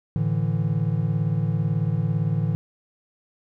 triangle chord, A suspended fourth, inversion none, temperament equal, 110 / 146.83 / 164.81 Hz, A2 / D3 / E3, 0 / 0 / 0 cents, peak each -23 dBFS, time 0.16-2.55 s, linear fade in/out 0 ms, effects none

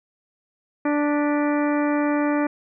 harmonic tone with a mistuned harmonic, 293.7 Hz, D4, in tune, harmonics 1 / 2 / 3 / 4 / 5 / 6 / 7 / 8, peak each -20 / -26 / -30 / -32 / -34 / -36 / -37 / -38 dBFS, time 0.85-2.47 s, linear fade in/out 5 ms, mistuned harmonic 7, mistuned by -73 cents, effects none

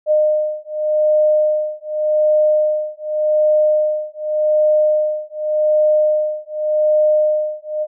sine beating tone pair, 610 / 610.86 Hz, D#5 / D#5, -34 / -32 cents, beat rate 0.86 Hz, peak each -16 dBFS, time 0.06-7.87 s, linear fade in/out 50 ms, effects none

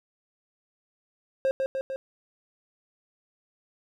triangle tone with echo, 533 Hz, C5, 32 cents sharp, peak -19 dBFS, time 1.45-1.51 s, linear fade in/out 0 ms, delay 150 ms, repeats 3, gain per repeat -3 dB, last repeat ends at 1.96 s, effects none

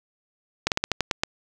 slowing click train, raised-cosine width 0.2 ms, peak -4 dBFS, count 8, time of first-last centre 0.67-1.235 s, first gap 48 ms, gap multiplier 1.17, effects none

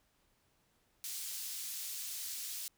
pink high-pass noise, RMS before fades -42 dBFS, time 1.04-2.68 s, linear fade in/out 0 ms, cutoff 5000 Hz, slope 12 dB/octave, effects pink hiss -74 dBFS RMS until 2.77 s

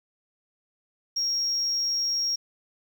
sine tone, 5588 Hz, F8, in tune, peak -22 dBFS, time 1.16-2.36 s, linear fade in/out 10 ms, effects tanh soft clip ceiling -21 dBFS + 9-bit

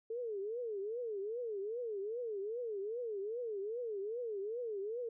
sine tone with vibrato, 438.2 Hz, A4, 7 cents flat, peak -37 dBFS, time 0.1-5.09 s, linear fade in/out 5 ms, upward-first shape triangle, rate 2.5 Hz, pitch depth 240 cents each way, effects none

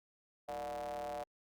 square ring-modulated tone, 67.6 Hz, C#2, 43 cents flat, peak -37 dBFS, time 0.48-1.24 s, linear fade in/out 10 ms, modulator 657 Hz, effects Opus 48 kbps

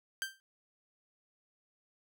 sawtooth tone with exponential decay, 1570 Hz, G6, 2 cents sharp, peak -27 dBFS, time 0.22-0.4 s, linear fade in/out 0 ms, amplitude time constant 37 ms, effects none

